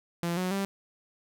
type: tone with pitch steps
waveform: sawtooth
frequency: 171.1 / 183.38 / 196.54 Hz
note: F3 / F#3 / G3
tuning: -35 / -15 / +5 cents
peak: -24 dBFS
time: 0.23-0.65 s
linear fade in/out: 0 ms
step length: 140 ms
effects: none